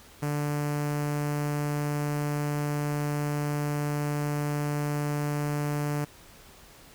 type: tone with notch filter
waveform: sawtooth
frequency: 146.83 Hz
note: D3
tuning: in tune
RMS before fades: -29 dBFS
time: 0.22-6.05 s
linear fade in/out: 10 ms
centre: 3600 Hz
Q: 1.2
effects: pink hiss -52 dBFS RMS until 6.94 s